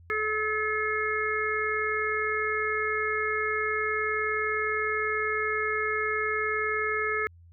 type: harmonic tone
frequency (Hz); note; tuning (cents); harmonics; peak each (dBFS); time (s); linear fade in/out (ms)
430.2; A4; -39; 1 / 3 / 4 / 5; -31 / -31 / -31 / -31; 0.1-7.27; 0
effects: added 85 Hz sine -50 dBFS peak until 7.52 s